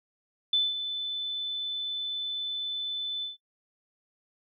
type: tone with ADSR envelope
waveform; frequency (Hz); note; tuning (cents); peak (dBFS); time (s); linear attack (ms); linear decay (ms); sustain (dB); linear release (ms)
sine; 3512; A7; -4; -20; 0.53-3.37; 4; 200; -10; 140
effects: noise-tail reverb RT60 0.1 s tail -21 dB re dry